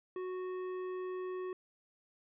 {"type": "tone with tanh clipping", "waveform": "sine", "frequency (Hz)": 368.6, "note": "F#4", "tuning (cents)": -7, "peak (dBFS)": -39, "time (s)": [0.16, 1.53], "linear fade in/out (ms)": 2, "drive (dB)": 12, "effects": ["resampled to 8000 Hz"]}